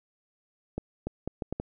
accelerating click train, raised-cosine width 2 ms, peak -18 dBFS, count 6, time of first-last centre 0.78-1.6 s, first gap 290 ms, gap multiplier 0.71, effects none

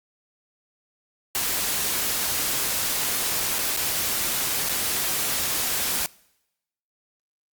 white noise with dropouts, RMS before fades -25 dBFS, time 1.35-6.06 s, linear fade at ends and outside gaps 0 ms, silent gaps 3.585-3.589 / 3.765-3.772 / 4.688-4.694 s, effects noise-tail reverb RT60 0.9 s tail -24 dB re dry + Opus 48 kbps

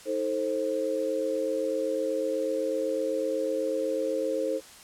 sine chord, A diminished, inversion second, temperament just, 316.8 / 440 / 528 Hz, Eb4 / A4 / C5, +31 / 0 / +16 cents, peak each -33 / -31 / -28 dBFS, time 0.05-4.61 s, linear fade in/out 50 ms, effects white hiss -49 dBFS RMS until 4.83 s + low-pass 10000 Hz 12 dB/octave

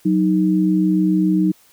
sine tone pair together, 185 / 312.1 Hz, F#3 / D#4, 0 / +5 cents, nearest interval major sixth, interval 905 cents, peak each -16 dBFS, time 0.05-1.52 s, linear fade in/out 10 ms, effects white hiss -53 dBFS RMS until 1.72 s

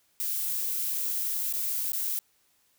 violet noise with dropouts, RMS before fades -30 dBFS, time 0.2-2.19 s, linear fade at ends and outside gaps 0 ms, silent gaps 1.526-1.537 / 1.919-1.932 s, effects white hiss -68 dBFS RMS until 2.78 s

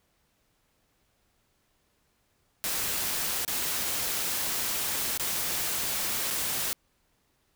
white noise with dropouts, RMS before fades -30 dBFS, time 2.64-6.73 s, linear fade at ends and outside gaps 0 ms, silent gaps 3.449-3.478 / 5.175-5.197 / 6.304-6.308 s, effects pink hiss -71 dBFS RMS until 7.55 s

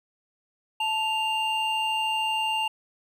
triangle tone pair together, 879.7 / 2793 Hz, A5 / F7, -1 / -1 cents, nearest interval octave + minor sixth, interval 2000 cents, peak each -25 dBFS, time 0.8-2.68 s, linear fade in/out 5 ms, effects none

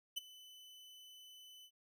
40% pulse tone with ADSR envelope, 3010 Hz, F#7, 29 cents sharp, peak -35 dBFS, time 0.16-1.71 s, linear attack 16 ms, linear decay 17 ms, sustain -20 dB, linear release 66 ms, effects none

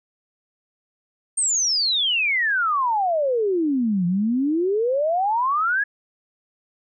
sine exponential two-way sweep, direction down then up, 8780 to 170.6 to 1708 Hz, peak -18 dBFS, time 1.37-5.84 s, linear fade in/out 10 ms, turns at 4.06 s, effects none

